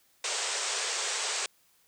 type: band-pass noise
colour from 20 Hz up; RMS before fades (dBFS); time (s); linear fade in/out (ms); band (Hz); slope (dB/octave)
white; -32; 0.24-1.46; 2; 380 to 8600; 96
effects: white hiss -66 dBFS RMS until 1.87 s